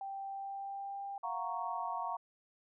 sine tone with pitch glide, 784 to 795.4 Hz, G5 to G5, 0 to +25 cents, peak -39 dBFS, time 0.01-1.18 s, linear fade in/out 2 ms, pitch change +25 cents, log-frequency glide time 0.27-1.03 s
sine chord, Gb major seventh, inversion third, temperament equal, 698.5 / 740 / 932.3 / 1108.7 Hz, F5 / Gb5 / Bb5 / Db6, 0 / 0 / 0 / 0 cents, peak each -42 / -42 / -39 / -41 dBFS, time 1.23-2.17 s, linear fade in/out 10 ms
effects none

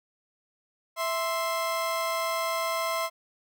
30% pulse tone pair together, 659.3 / 1046.5 Hz, E5 / C6, 0 / 0 cents, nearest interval minor sixth, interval 800 cents, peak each -27 dBFS, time 0.96-3.1 s, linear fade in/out 50 ms, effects none

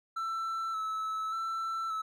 triangle tone with vibrato, 1318.5 Hz, E6, in tune, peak -30 dBFS, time 0.16-2.02 s, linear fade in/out 10 ms, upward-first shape square, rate 0.86 Hz, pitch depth 21 cents each way, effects none

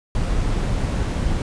brown noise, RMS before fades -21 dBFS, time 0.15-1.42 s, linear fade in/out 2 ms, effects resampled to 22050 Hz

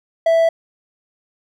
triangle tone, 659.3 Hz, E5, in tune, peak -9 dBFS, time 0.26-0.49 s, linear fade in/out 5 ms, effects none

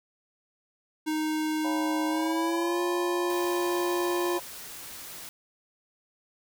square tone with pitch glide, 310.5 to 350.5 Hz, D#4 to F4, -3 to +6 cents, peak -27 dBFS, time 1.06-4.39 s, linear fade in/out 20 ms, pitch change +209 cents, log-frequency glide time 2.07-2.81 s
sine chord, C# dominant seventh, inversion none, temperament equal with one note detuned, 556 / 698.5 / 830.6 / 987.8 Hz, C#5 / E#5 / G#5 / B5, +5 / 0 / 0 / 0 cents, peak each -37 / -39 / -40 / -35 dBFS, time 1.64-4.4 s, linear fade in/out 10 ms
white noise, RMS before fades -42 dBFS, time 3.3-5.29 s, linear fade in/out 0 ms
effects none

